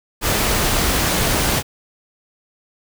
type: noise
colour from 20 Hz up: pink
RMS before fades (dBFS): -18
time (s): 0.21-1.63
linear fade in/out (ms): 50
effects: none